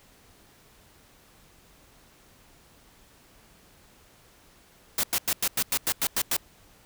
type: noise bursts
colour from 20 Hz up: white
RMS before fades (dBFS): -25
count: 10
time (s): 4.98-6.366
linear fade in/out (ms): 2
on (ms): 54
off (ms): 94
effects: pink hiss -57 dBFS RMS until 6.85 s